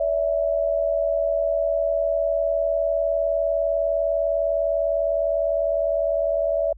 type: tone pair together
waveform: sine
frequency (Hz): 573.1 / 653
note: D5 / E5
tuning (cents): -42 / -17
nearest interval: major second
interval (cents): 225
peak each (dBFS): -22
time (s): 0-6.73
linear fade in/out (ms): 5
effects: added 50 Hz sine -41 dBFS peak until 6.77 s